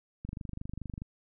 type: click train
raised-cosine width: 5 ms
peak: -26 dBFS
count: 20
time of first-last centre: 0.25-1.019 s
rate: 24.7 Hz
effects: none